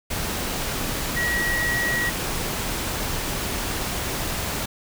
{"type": "tone in noise", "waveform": "sine", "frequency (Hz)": 1913, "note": "A#6", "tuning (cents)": 44, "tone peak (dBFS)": -22, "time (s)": [1.16, 2.1], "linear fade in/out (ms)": 10, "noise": "pink", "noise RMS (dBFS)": -27, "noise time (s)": [0.1, 4.66], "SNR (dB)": 2, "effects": []}